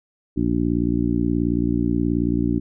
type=harmonic tone; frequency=58.6 Hz; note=A#1; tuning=10 cents sharp; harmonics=1 / 2 / 3 / 4 / 5 / 6; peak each=-27 / -27 / -26 / -24 / -22 / -29 dBFS; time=0.36-2.6 s; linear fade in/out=20 ms; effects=none